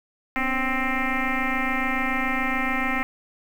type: tone with frequency modulation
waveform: sine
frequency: 1046.5 Hz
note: C6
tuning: in tune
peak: -21 dBFS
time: 0.36-3.03 s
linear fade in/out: 0 ms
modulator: 265 Hz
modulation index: 4.9
effects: 8-bit